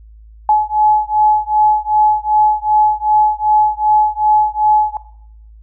sine beating tone pair, 850 / 852.6 Hz, G#5 / G#5, +40 / +45 cents, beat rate 2.6 Hz, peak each -13 dBFS, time 0.49-4.97 s, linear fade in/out 2 ms, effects noise-tail reverb RT60 0.7 s tail -17 dB re dry + added 54 Hz sine -37 dBFS peak until 5.62 s

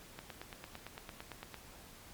click train, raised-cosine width 0.3 ms, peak -28 dBFS, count 13, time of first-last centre 0.19-1.543 s, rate 8.87 Hz, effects pink hiss -55 dBFS RMS until 2.13 s + MP3 96 kbps

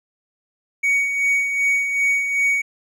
triangle tone with tremolo, 2243 Hz, C#7, 20 cents sharp, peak -13 dBFS, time 0.83-2.62 s, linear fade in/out 10 ms, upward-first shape sine, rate 2.6 Hz, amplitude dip 50%, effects none

